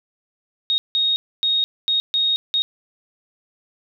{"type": "tone bursts at uneven times", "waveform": "sine", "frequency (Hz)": 3735, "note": "A#7", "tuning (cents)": 3, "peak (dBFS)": -16, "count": 6, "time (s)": [[0.7, 0.78], [0.95, 1.16], [1.43, 1.64], [1.88, 2], [2.14, 2.36], [2.54, 2.62]], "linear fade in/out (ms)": 0, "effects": []}